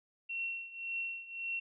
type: tone with tremolo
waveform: sine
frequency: 2723 Hz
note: F7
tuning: 44 cents flat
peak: -33 dBFS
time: 0.29-1.6 s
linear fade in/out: 10 ms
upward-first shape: triangle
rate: 1.8 Hz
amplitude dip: 85%
effects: none